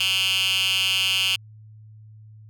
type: tone with high-pass filter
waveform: 10% pulse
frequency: 190 Hz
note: F#3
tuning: 46 cents sharp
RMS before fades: -22 dBFS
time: 0-1.36 s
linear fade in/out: 5 ms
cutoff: 2900 Hz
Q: 4.9
effects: added 108 Hz sine -43 dBFS peak until 2.49 s